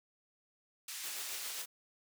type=band-pass noise; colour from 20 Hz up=white; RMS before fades=-44 dBFS; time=0.88-1.62 s; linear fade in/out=5 ms; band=1800 to 10000 Hz; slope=12 dB/octave
type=noise with tremolo; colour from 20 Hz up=white; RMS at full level=-43 dBFS; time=1.03-1.66 s; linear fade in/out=10 ms; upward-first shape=sine; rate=7.4 Hz; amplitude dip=45%
effects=high-pass 400 Hz 12 dB/octave